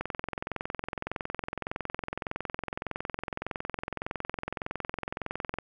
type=click train; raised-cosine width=0.5 ms; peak=-17 dBFS; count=122; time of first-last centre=0.01-5.586 s; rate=21.7 Hz; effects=none